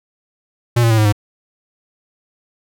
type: tone with pitch steps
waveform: square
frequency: 119.5 / 115.3 / 111.24 / 107.33 / 103.55 Hz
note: A#2 / A#2 / A2 / A2 / G#2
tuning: +43 / -19 / +19 / -43 / -5 cents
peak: -11 dBFS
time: 0.76-1.125 s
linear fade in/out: 10 ms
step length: 73 ms
effects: none